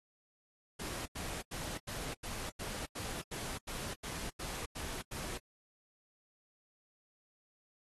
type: noise bursts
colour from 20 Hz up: pink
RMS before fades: -42 dBFS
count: 13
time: 0.79-5.38 s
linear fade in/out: 10 ms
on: 270 ms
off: 90 ms
effects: AAC 32 kbps